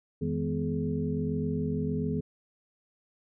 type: tone cluster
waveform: sine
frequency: 89.2 / 160.1 / 207 / 248.5 / 422 Hz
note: F2 / D#3 / G#3 / B3 / G#4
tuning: +37 / +50 / -5 / +11 / +28 cents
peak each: -37 / -31 / -36 / -33 / -35 dBFS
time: 0.21-2.21 s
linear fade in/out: 10 ms
effects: none